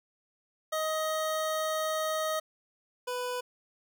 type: tone pair in turn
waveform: 25% pulse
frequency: 628 / 496.1 Hz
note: D#5 / B4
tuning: +16 / +8 cents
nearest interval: major third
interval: 408 cents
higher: first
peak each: -25 / -28 dBFS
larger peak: first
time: 0.72-2.4 / 3.07-3.41 s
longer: first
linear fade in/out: 10 ms
effects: none